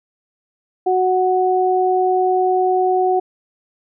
sine tone pair together, 370 / 740 Hz, F#4 / F#5, 0 / 0 cents, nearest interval octave, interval 1200 cents, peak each -16 dBFS, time 0.86-3.2 s, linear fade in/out 10 ms, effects none

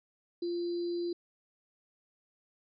sine tone with sample-and-hold, 346.1 Hz, F4, 16 cents flat, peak -31 dBFS, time 0.42-1.13 s, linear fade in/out 5 ms, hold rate 4410 Hz, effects resampled to 16000 Hz

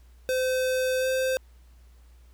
square tone with pitch glide, 514 to 520.3 Hz, C5 to C5, -31 to -10 cents, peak -24 dBFS, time 0.29-1.37 s, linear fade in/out 0 ms, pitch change +21 cents, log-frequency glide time 0.99-1.07 s, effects added 60 Hz sine -50 dBFS peak until 2.33 s + pink hiss -65 dBFS RMS until 2.33 s

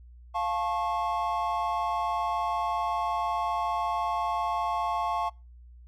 triangle chord, F augmented, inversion none, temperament just, 698.5 / 873.1 / 1091.3 Hz, F5 / A5 / C#6, 0 / -14 / -27 cents, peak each -29 dBFS, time 0.34-5.3 s, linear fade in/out 20 ms, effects noise-tail reverb RT60 0.3 s tail -25 dB re dry + added 60 Hz sine -47 dBFS peak until 5.87 s

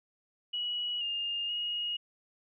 sine tone with pitch steps, 2922 / 2821 / 2876 Hz, F#7 / F7 / F#7, -22 / +17 / -50 cents, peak -31 dBFS, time 0.53-1.97 s, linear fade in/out 10 ms, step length 480 ms, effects none

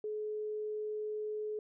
sine tone, 426 Hz, G#4, 44 cents sharp, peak -35 dBFS, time 0.04-1.59 s, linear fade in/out 2 ms, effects none

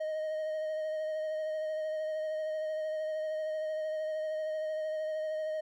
triangle tone with vibrato, 623 Hz, D#5, 2 cents sharp, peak -30 dBFS, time 0-5.61 s, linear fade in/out 10 ms, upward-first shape sine, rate 13 Hz, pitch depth 18 cents each way, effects none

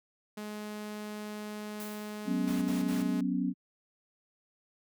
sawtooth tone, 210.7 Hz, G#3, 25 cents sharp, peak -34 dBFS, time 0.37-3.21 s, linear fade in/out 5 ms
blue noise with exponential decay, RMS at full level -43 dBFS, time 1.8-2.45 s, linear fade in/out 0 ms, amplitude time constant 140 ms
sine chord, F# suspended fourth, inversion none, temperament just, 185 / 246.7 / 277.5 Hz, F#3 / B3 / C#4, 0 / -2 / +2 cents, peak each -32 dBFS, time 2.25-3.54 s, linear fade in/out 50 ms
pink noise bursts, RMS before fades -43 dBFS, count 3, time 2.47-3.028 s, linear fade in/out 10 ms, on 150 ms, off 54 ms
effects high-pass 100 Hz 12 dB/octave

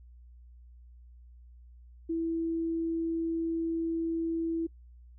sine tone, 329.6 Hz, E4, in tune, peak -28 dBFS, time 2.09-4.67 s, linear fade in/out 10 ms, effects noise-tail reverb RT60 0.1 s tail -24 dB re dry + added 60 Hz sine -50 dBFS peak until 5.18 s

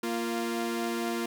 sawtooth tone pair together, 233.1 / 347.5 Hz, A#3 / F4, 0 / -9 cents, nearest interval perfect fifth, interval 691 cents, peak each -28 dBFS, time 0.03-1.26 s, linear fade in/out 5 ms, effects none

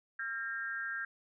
sine tone with amplitude modulation, 1605 Hz, G6, 40 cents sharp, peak -31 dBFS, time 0.19-1.05 s, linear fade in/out 5 ms, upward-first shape sine, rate 233 Hz, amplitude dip 95%, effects none

